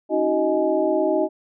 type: tone cluster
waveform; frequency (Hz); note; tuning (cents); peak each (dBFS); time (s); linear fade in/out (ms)
sine; 279.1 / 318.3 / 374.2 / 624 / 841; C#4 / D#4 / F#4 / D#5 / G#5; +12 / +39 / +20 / +5 / +22; -30 / -23 / -23 / -21 / -29; 0.09-1.29; 50
effects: none